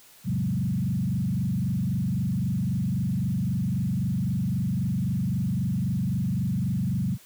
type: tone with frequency modulation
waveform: sine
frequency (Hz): 156.1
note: D#3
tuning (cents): +6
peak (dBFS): -23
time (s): 0.24-7.18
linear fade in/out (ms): 50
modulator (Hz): 23.8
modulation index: 2.2
effects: white hiss -53 dBFS RMS until 7.25 s